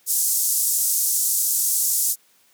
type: band-pass noise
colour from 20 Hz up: white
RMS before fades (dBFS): -21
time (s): 0.06-2.16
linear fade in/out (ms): 50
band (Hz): 6300 to 14000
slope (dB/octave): 24
effects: white hiss -59 dBFS RMS until 2.53 s + high-pass 150 Hz 12 dB/octave